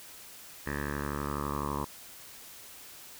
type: tone with low-pass filter sweep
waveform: 10% pulse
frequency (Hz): 72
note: D2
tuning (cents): -34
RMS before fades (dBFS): -34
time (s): 0.66-1.85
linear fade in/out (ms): 10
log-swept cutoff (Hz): 1800 to 990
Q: 4.8
effects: white hiss -49 dBFS RMS until 3.19 s